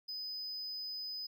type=tone; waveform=triangle; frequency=5010 Hz; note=D#8; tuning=11 cents sharp; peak=-38 dBFS; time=0.08-1.27 s; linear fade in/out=10 ms; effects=none